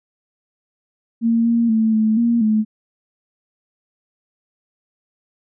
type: tone with pitch steps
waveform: sine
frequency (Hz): 230 / 232.9 / 221.5 / 218.1 / 234.5 / 216.1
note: A#3 / A#3 / A3 / A3 / A#3 / A3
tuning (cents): -23 / -1 / +12 / -15 / +11 / -31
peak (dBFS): -13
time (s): 1.21-2.65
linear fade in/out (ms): 50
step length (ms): 240
effects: none